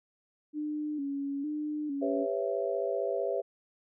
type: tone with vibrato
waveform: sine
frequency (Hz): 290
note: D4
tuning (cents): -22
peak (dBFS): -31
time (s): 0.53-2.27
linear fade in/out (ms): 50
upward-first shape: square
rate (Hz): 1.1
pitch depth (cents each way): 63
type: chord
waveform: sine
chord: C# half-diminished seventh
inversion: second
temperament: just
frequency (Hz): 399.1 / 498.9 / 554.4 / 665.2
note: G4 / B4 / C#5 / E5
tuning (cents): +31 / +17 / 0 / +16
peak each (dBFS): -34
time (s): 2.01-3.42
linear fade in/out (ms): 20
effects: none